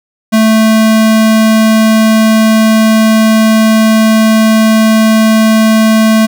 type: tone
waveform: square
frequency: 220 Hz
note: A3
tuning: in tune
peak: -5 dBFS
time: 0.32-6.27 s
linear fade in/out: 20 ms
effects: none